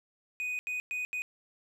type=tone bursts at uneven times; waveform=triangle; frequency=2489 Hz; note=D#7; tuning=in tune; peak=-30 dBFS; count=4; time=0.4-0.59 / 0.67-0.8 / 0.91-1.05 / 1.13-1.22 s; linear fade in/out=0 ms; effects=none